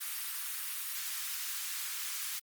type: high-pass noise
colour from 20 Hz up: white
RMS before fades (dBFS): -38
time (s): 0-2.4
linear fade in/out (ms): 20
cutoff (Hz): 1200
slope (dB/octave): 24
effects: Opus 32 kbps